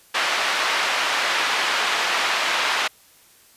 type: band-pass noise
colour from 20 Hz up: pink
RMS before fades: -22 dBFS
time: 0.14-2.88 s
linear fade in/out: 10 ms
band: 990 to 3700 Hz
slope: 12 dB/octave
effects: white hiss -53 dBFS RMS until 3.56 s + resampled to 32000 Hz